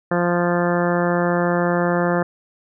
harmonic tone, 174.61 Hz, F3, in tune, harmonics 1 / 2 / 3 / 4 / 5 / 6 / 7 / 8 / 9 / 10, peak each -21 / -23 / -22 / -26 / -30 / -30 / -30 / -31 / -32 / -30 dBFS, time 0.11-2.23 s, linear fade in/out 5 ms, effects none

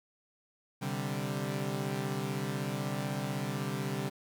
sawtooth chord, C suspended second, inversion none, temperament equal, 130.81 / 146.83 / 196 Hz, C3 / D3 / G3, 0 / 0 / 0 cents, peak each -33 dBFS, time 0.81-4.1 s, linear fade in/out 20 ms, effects 10-bit

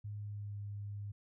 sine tone with pitch glide, 103.83 to 102.11 Hz, G#2 to G#2, 0 to -29 cents, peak -40 dBFS, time 0.04-1.12 s, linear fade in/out 10 ms, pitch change -29 cents, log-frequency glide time 0.17-0.58 s, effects none

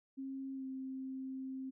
sine tone with pitch glide, 268.5 to 263.7 Hz, C4 to C4, +45 to +14 cents, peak -40 dBFS, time 0.17-1.71 s, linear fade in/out 20 ms, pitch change -31 cents, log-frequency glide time 0.54-0.65 s, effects none

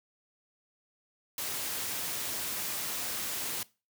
white noise, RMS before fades -35 dBFS, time 1.38-3.63 s, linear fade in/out 2 ms, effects noise-tail reverb RT60 0.3 s tail -21 dB re dry + high-pass 80 Hz 12 dB/octave

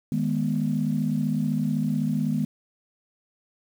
sine chord, G# minor, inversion second, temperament equal with one note detuned, 155.56 / 207.7 / 243.5 Hz, D#3 / G#3 / B3, 0 / 0 / -24 cents, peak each -26 dBFS, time 0.12-2.45 s, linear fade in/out 2 ms, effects tanh soft clip ceiling -13 dBFS + 8-bit

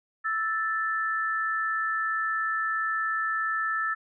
sine tone pair together, 1318.5 / 1760 Hz, E6 / A6, 0 / 0 cents, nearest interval perfect fourth, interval 500 cents, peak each -28 dBFS, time 0.24-3.95 s, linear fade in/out 20 ms, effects none

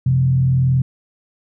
sine tone with frequency modulation, 130.6 Hz, C3, 3 cents flat, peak -12 dBFS, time 0.06-0.82 s, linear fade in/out 5 ms, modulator 41 Hz, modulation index 0.45, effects none

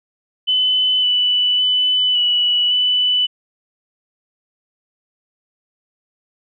sine tone with pitch steps, 3018 / 2975 / 2999 / 2945 / 2985 Hz, F#7 / F#7 / F#7 / F#7 / F#7, +34 / +9 / +23 / -9 / +15 cents, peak -13 dBFS, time 0.47-3.27 s, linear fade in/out 20 ms, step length 560 ms, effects none

